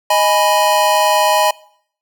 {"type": "chord", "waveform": "square", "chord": "G# minor", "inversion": "second", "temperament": "equal", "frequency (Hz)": [622.3, 830.6, 987.8], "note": ["D#5", "G#5", "B5"], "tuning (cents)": [0, 0, 0], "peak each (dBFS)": -16, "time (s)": [0.1, 1.51], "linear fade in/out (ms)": 5, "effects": ["noise-tail reverb RT60 0.6 s tail -22 dB re dry"]}